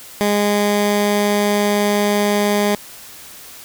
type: tone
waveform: 15% pulse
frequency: 205.8 Hz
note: G#3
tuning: 16 cents flat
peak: -8 dBFS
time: 0.21-2.75 s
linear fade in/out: 0 ms
effects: white hiss -38 dBFS RMS until 3.64 s